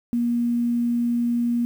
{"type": "tone with quantisation", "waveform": "sine", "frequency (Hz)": 237.8, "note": "A#3", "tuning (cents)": 35, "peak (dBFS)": -19, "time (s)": [0.13, 1.65], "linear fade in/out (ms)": 0, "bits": 8, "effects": []}